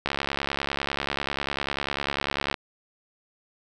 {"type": "click train", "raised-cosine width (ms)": 0.3, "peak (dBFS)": -10, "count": 175, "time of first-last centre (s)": [0.06, 2.542], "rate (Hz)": 70.1, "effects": []}